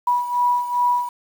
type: beating tone pair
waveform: sine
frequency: 975 / 977.5 Hz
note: B5 / B5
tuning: -23 / -18 cents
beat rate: 2.5 Hz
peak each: -18 / -23 dBFS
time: 0.07-1.09 s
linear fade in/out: 5 ms
effects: 7-bit